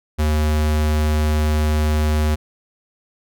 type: tone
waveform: square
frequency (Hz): 76.3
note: D#2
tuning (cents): -33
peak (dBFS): -16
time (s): 0.18-2.36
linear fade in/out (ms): 20
effects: none